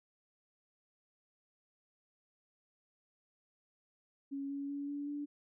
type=tone with pitch steps; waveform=sine; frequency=277.2 / 280.4 / 283.7 / 287 / 290.3 Hz; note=C#4 / C#4 / C#4 / D4 / D4; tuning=0 / +20 / +40 / -40 / -20 cents; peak=-37 dBFS; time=4.31-5.26 s; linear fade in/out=20 ms; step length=190 ms; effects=none